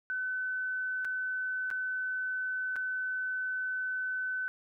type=tone with dropouts; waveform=sine; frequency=1513 Hz; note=F#6; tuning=38 cents sharp; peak=-31 dBFS; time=0.1-4.48 s; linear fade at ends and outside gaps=0 ms; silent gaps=1.047-1.051 / 1.703-1.712 / 2.758-2.764 s; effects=none